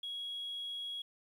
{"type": "tone", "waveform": "sine", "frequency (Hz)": 3318, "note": "G#7", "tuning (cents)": -2, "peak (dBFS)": -37, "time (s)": [0.03, 1.02], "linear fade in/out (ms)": 5, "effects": ["tanh soft clip ceiling -35 dBFS", "11-bit"]}